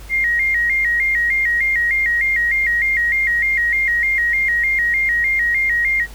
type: tone with vibrato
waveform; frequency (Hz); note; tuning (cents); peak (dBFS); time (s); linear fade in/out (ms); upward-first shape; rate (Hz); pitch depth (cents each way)
sine; 2000; B6; +21; -14; 0.09-6.07; 50; square; 3.3; 97
effects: added 50 Hz sine -34 dBFS peak until 6.14 s + pink hiss -42 dBFS RMS until 6.14 s